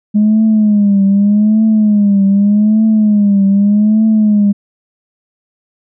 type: tone with vibrato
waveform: sine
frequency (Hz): 207.7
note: G#3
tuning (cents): 0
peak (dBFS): -5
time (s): 0.14-4.53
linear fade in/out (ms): 20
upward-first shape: triangle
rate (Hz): 0.83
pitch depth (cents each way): 110
effects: tanh soft clip ceiling -3 dBFS